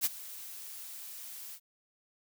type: noise with ADSR envelope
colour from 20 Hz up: blue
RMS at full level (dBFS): -26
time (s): 0.01-1.6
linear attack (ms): 43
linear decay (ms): 26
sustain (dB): -19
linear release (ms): 67
effects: none